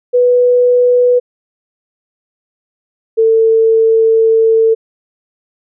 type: tone pair in turn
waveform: sine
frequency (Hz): 492.4 / 448.1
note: B4 / A4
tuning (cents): -5 / +32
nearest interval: major second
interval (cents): 163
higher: first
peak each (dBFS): -6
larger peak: neither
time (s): 0.13-1.2 / 3.17-4.75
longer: second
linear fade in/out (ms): 20
effects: none